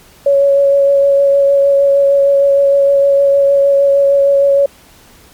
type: tone with vibrato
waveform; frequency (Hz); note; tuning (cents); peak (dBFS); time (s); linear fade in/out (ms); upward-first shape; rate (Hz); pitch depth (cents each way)
sine; 558; C#5; +11; -6; 0.26-4.66; 5; sine; 6.5; 12
effects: pink hiss -43 dBFS RMS until 5.33 s + MP3 96 kbps